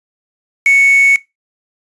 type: tone with quantisation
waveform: sine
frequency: 2217 Hz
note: C#7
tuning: in tune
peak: -6 dBFS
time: 0.66-1.16 s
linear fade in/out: 2 ms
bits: 3
effects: noise-tail reverb RT60 0.2 s tail -20 dB re dry + resampled to 24000 Hz